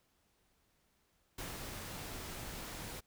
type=noise with ADSR envelope; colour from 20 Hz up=pink; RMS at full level=-43 dBFS; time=1.38-3.01 s; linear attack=5 ms; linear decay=210 ms; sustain=-2 dB; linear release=22 ms; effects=pink hiss -75 dBFS RMS until 3.06 s